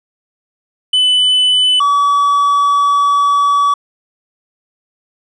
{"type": "tone pair in turn", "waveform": "triangle", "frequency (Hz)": [3001, 1141.8], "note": ["F#7", "D6"], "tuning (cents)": [24, -49], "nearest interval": "octave + perfect fourth", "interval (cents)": 1673, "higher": "first", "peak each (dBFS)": -7, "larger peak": "neither", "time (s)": [[0.93, 1.8], [1.8, 3.74]], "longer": "second", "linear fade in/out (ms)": 5, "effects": ["resampled to 24000 Hz"]}